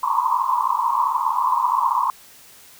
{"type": "band-pass noise", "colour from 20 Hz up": "pink", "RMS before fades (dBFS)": -20, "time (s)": [0.03, 2.1], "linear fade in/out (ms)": 2, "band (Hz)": [930, 1100], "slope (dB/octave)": 96, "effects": ["white hiss -47 dBFS RMS until 2.79 s"]}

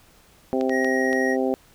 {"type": "harmonic tone", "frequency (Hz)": 130.81, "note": "C3", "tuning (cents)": 0, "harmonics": [2, 3, 4, 5, 6], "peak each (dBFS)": [-24, -25, -26, -31, -31], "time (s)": [0.53, 1.54], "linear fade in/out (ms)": 0}
{"type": "clicks", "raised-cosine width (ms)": 0.2, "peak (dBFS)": -18, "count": 4, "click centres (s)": [0.611, 0.695, 0.846, 1.13]}
{"type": "tone with vibrato", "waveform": "triangle", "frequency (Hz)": 1886, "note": "A#6", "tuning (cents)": 20, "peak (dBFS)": -23, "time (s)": [0.69, 1.37], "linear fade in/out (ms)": 50, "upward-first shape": "sine", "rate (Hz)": 17, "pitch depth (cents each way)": 8}
{"effects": ["pink hiss -55 dBFS RMS until 1.74 s"]}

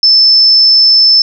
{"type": "tone", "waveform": "sine", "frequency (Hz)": 5274, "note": "E8", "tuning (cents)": 0, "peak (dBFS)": -3, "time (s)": [0.03, 1.22], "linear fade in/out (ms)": 2, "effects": []}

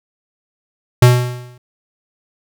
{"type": "tone with exponential decay", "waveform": "square", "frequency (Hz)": 123.47, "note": "B2", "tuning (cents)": 0, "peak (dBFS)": -3, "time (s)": [1.02, 1.58], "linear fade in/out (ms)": 5, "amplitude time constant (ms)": 120, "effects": []}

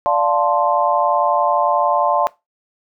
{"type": "chord", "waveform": "sine", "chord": "D minor seventh", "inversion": "none", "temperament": "equal", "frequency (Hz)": [587.3, 698.5, 880, 1046.5], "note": ["D5", "F5", "A5", "C6"], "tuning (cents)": [0, 0, 0, 0], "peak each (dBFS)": -19, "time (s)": [0.06, 2.27], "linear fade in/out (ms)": 0, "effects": ["noise-tail reverb RT60 0.2 s tail -19 dB re dry"]}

